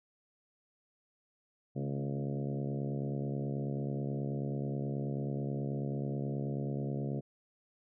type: harmonic tone with a mistuned harmonic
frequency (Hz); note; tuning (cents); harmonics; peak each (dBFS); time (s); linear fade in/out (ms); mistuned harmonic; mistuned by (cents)
69.3; C#2; 0; 2 / 3 / 4 / 5 / 6 / 7 / 8 / 9 / 10; -35 / -40 / -43 / -45 / -45 / -48 / -48 / -52 / -53; 1.75-7.21; 20; 3; +46
effects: none